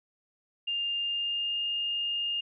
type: tone with pitch glide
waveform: sine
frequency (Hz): 2806 to 2826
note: F7 to F7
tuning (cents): +8 to +20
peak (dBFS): -28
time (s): 0.67-2.41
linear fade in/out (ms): 10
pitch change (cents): +12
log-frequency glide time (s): 1-1.63
effects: none